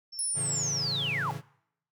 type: tone with tremolo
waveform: sine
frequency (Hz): 5390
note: E8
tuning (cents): +38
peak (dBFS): -38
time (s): 0.12-0.76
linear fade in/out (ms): 10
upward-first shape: sine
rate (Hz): 2.7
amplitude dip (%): 75
type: linear sweep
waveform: sine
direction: down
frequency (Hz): 10548 to 773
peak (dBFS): -28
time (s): 0.19-1.31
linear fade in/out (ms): 0
type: chord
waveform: 45% pulse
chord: A major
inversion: none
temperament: equal with one note detuned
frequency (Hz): 110 / 139.39 / 164.81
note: A2 / C#3 / E3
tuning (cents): 0 / +10 / 0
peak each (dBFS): -41 / -37 / -41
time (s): 0.34-1.42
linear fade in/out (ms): 50
effects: noise-tail reverb RT60 0.7 s tail -21 dB re dry